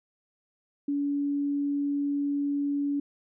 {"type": "tone", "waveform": "sine", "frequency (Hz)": 285, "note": "C#4", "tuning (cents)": 48, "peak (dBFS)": -25, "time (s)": [0.88, 3], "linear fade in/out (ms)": 5, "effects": []}